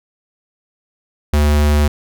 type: tone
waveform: square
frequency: 74.1 Hz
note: D2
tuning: 16 cents sharp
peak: -11 dBFS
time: 1.33-1.88 s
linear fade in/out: 5 ms
effects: none